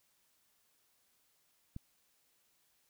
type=click; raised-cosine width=5 ms; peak=-30 dBFS; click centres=1.764 s; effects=white hiss -74 dBFS RMS until 2.89 s